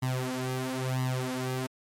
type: tone with flanger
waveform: sawtooth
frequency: 128.9 Hz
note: C3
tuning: 26 cents flat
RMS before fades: -31 dBFS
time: 0.02-1.67 s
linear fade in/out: 10 ms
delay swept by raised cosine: 1 to 5.3 ms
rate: 1 Hz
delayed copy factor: +0.95
effects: MP3 64 kbps